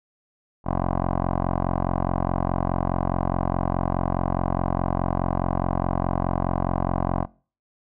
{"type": "tone with low-pass filter", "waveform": "10% pulse", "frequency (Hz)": 44.79, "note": "F1", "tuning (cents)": 44, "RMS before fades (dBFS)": -24, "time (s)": [0.64, 7.27], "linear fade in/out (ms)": 50, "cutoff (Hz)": 920, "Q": 4.5, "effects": ["noise-tail reverb RT60 0.4 s tail -23 dB re dry"]}